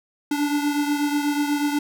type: beating tone pair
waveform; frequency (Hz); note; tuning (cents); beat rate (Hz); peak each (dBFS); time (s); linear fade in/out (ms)
square; 290 / 298.2; D4 / D4; -22 / +27; 8.2; -22 / -28; 0.31-1.79; 5
effects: none